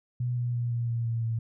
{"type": "tone with pitch steps", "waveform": "sine", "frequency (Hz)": [122.9, 121.35, 119.82, 118.3, 116.81, 115.33, 113.88], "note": ["B2", "B2", "A#2", "A#2", "A#2", "A#2", "A#2"], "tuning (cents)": [-8, -30, 48, 26, 4, -18, -40], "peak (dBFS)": -26, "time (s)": [0.2, 1.39], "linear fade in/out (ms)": 5, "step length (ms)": 170, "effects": []}